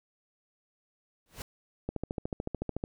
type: noise with exponential growth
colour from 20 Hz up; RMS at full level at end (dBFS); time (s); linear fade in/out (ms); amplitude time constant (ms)
pink; -37; 1.26-1.42; 1; 34
type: click train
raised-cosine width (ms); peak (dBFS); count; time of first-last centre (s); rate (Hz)
2; -19; 14; 1.89-2.839; 13.7
effects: none